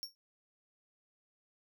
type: tone with exponential decay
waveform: 45% pulse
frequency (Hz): 5510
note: F8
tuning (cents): -24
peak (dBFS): -35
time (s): 0.03-0.15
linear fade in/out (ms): 0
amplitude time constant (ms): 24
effects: none